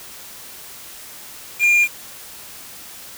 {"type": "tone with quantisation", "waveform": "triangle", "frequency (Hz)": 2406, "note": "D7", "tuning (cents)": 41, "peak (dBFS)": -10, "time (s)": [1.59, 1.88], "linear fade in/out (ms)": 50, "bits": 5, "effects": ["white hiss -38 dBFS RMS until 3.17 s"]}